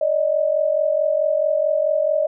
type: tone pair together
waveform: sine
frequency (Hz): 577.7 / 622.3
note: D5 / D#5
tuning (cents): -29 / 0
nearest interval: minor second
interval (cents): 129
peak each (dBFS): -20 / -18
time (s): 0.01-2.27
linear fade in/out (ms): 5
effects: none